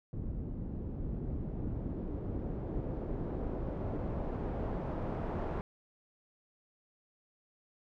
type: noise with low-pass filter sweep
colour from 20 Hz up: pink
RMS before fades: -37 dBFS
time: 0.13-5.61 s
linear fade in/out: 0 ms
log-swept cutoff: 220 to 860 Hz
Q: 0.89
effects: none